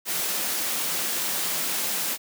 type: high-pass noise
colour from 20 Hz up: white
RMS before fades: -27 dBFS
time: 0.05-2.18 s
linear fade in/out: 50 ms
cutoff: 140 Hz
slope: 96 dB/octave
effects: none